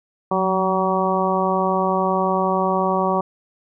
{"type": "harmonic tone with a mistuned harmonic", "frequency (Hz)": 189.1, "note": "F#3", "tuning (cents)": 38, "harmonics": [1, 2, 3, 4, 5, 6], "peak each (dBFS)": [-24, -24, -24, -24, -24, -24], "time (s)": [0.31, 3.21], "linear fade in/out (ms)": 5, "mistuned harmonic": 1, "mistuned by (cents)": -41, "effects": []}